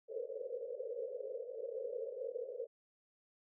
pink band-pass noise, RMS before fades -43 dBFS, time 0.08-2.67 s, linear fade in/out 20 ms, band 450 to 540 Hz, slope 96 dB/octave, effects none

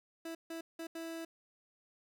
30% pulse tone bursts at uneven times, 328.8 Hz, E4, 4 cents flat, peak -38 dBFS, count 4, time 0.25-0.35 / 0.5-0.61 / 0.79-0.87 / 0.95-1.25 s, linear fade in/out 5 ms, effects none

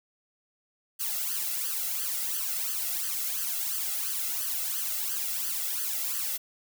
blue noise with flanger, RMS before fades -31 dBFS, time 0.99-6.38 s, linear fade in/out 20 ms, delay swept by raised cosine 0.64 to 1.52 ms, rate 2.9 Hz, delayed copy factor +1, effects none

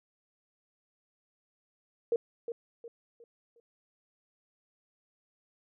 sine tone with echo, 467.4 Hz, A#4, 5 cents sharp, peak -24 dBFS, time 2.12-2.16 s, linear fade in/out 2 ms, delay 360 ms, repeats 4, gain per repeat -9 dB, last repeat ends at 3.6 s, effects none

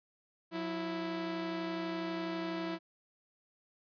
sawtooth tone pair together, 180.86 / 329.6 Hz, F#3 / E4, -39 / 0 cents, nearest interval minor seventh, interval 1039 cents, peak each -38 / -32 dBFS, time 0.51-2.79 s, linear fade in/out 50 ms, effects resampled to 11025 Hz

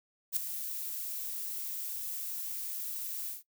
violet noise with ADSR envelope, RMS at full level -28 dBFS, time 0.32-3.43 s, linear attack 46 ms, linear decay 3 ms, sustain -10 dB, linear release 140 ms, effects noise-tail reverb RT60 0.1 s tail -19 dB re dry

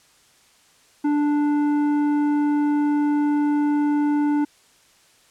sine tone with tanh clipping, 293.7 Hz, D4, in tune, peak -19 dBFS, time 1.04-4.45 s, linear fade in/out 10 ms, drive 10 dB, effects white hiss -56 dBFS RMS until 5.3 s + low-pass 9000 Hz 12 dB/octave

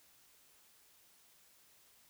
silence, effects white hiss -66 dBFS RMS until 2.09 s

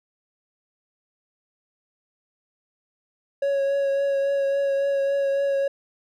triangle tone with vibrato, 554.4 Hz, C#5, in tune, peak -18 dBFS, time 3.42-5.68 s, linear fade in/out 5 ms, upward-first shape triangle, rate 3.6 Hz, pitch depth 19 cents each way, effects none

